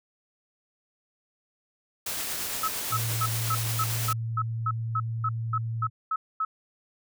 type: noise with tremolo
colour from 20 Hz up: white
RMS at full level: -31 dBFS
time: 2.06-4.13 s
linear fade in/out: 5 ms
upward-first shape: triangle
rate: 8.7 Hz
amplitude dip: 25%
type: tone bursts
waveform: sine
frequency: 1293 Hz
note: E6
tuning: 34 cents flat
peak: -24 dBFS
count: 14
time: 2.63-6.45 s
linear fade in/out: 5 ms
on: 50 ms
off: 240 ms
type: tone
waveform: sine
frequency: 113.8 Hz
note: A#2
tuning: 41 cents flat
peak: -28 dBFS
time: 2.9-5.9 s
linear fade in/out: 50 ms
effects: none